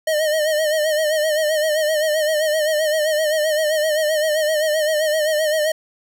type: tone with vibrato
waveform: square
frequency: 617 Hz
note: D#5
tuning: 15 cents flat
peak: -17 dBFS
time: 0.07-5.72 s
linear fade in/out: 5 ms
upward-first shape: sine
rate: 7.7 Hz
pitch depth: 62 cents each way
effects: none